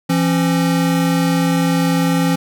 square tone pair together, 170 / 269.9 Hz, F3 / C#4, -46 / -46 cents, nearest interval minor sixth, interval 800 cents, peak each -16 / -18 dBFS, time 0.09-2.36 s, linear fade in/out 10 ms, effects none

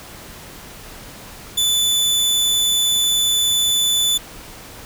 sawtooth tone, 3490 Hz, A7, 15 cents flat, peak -12 dBFS, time 1.57-4.18 s, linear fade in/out 10 ms, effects pink hiss -38 dBFS RMS until 4.85 s

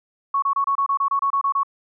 sine tone bursts, 1108.7 Hz, C#6, in tune, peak -17 dBFS, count 12, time 0.34-1.633 s, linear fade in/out 5 ms, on 83 ms, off 27 ms, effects none

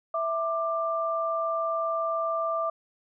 sine tone pair together, 657.8 / 1185 Hz, E5 / D6, -4 / +15 cents, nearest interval minor seventh, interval 1019 cents, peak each -28 dBFS, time 0.14-2.7 s, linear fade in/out 5 ms, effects none

